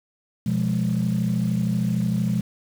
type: chord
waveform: sine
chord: F diminished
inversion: second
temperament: equal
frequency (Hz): 123.47 / 174.61 / 207.7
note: Cb3 / F3 / Ab3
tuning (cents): 0 / 0 / 0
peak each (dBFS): -24 / -23 / -23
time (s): 0.46-2.41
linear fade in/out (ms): 5
effects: tanh soft clip ceiling -14 dBFS + 7-bit